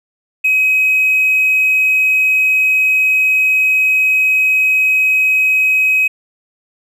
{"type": "tone with hard clipping", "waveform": "triangle", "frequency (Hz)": 2536, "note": "D#7", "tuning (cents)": 32, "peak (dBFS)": -10, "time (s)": [0.44, 6.08], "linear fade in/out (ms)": 10, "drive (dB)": 4, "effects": []}